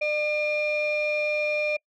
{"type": "tone pair together", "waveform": "sine", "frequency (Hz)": [601, 2404], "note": ["D5", "D7"], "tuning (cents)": [40, 40], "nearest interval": "2 octaves", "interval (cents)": 2400, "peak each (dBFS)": [-23, -24], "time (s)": [0.01, 1.77], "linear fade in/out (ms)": 10, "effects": ["noise-tail reverb RT60 0.1 s tail -26 dB re dry", "tanh soft clip ceiling -20 dBFS"]}